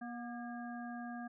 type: harmonic tone with a mistuned harmonic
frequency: 240 Hz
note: B3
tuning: 49 cents flat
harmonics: 1 / 3 / 5 / 7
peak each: -43 / -47 / -55 / -51 dBFS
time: 0.01-1.28 s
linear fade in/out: 10 ms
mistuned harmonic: 7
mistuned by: -50 cents
effects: none